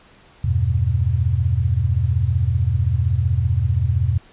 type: chord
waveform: sine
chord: E minor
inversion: none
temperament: equal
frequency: 82.41 / 98 / 123.47 Hz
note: E2 / G2 / B2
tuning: 0 / 0 / 0 cents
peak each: -20 dBFS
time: 0.44-4.18 s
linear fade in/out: 5 ms
effects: pink hiss -50 dBFS RMS until 4.32 s + resampled to 8000 Hz